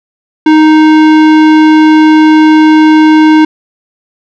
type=tone with tanh clipping; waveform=sine; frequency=311.1 Hz; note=D#4; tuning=in tune; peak=-3 dBFS; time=0.46-3.45 s; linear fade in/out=5 ms; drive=18 dB; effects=none